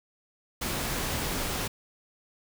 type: noise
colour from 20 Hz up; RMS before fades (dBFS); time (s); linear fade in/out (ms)
pink; -31; 0.61-1.68; 10
effects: none